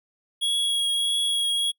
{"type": "tone with vibrato", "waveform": "square", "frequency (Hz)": 3322, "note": "G#7", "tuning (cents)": 0, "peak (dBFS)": -22, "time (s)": [0.41, 1.72], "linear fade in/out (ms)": 20, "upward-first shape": "triangle", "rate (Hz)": 1.6, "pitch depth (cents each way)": 15, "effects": ["noise-tail reverb RT60 0.1 s tail -26 dB re dry"]}